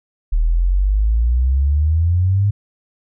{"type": "exponential sweep", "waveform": "sine", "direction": "up", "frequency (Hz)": [38, 103.8], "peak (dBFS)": -12, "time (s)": [0.32, 2.51], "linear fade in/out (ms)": 10, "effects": []}